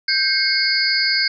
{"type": "tone cluster", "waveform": "sine", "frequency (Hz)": [1567, 2161, 4392, 4723, 4977], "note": ["G6", "C#7", "C#8", "D8", "D#8"], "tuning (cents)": [-1, -45, -17, 9, 0], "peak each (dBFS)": -22, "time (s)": [0.08, 1.28], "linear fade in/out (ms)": 5, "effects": []}